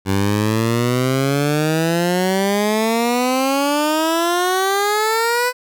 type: exponential sweep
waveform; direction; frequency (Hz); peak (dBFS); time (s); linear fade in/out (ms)
15% pulse; up; 95 to 503; -9; 0.05-5.53; 50
effects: none